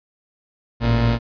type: tone pair together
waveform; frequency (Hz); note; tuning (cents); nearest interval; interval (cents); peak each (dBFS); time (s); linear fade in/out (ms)
30% pulse; 54.96 / 116.9; A1 / A#2; -1 / +5; octave + minor second; 1306; -18 / -14; 0.8-1.19; 50
effects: resampled to 11025 Hz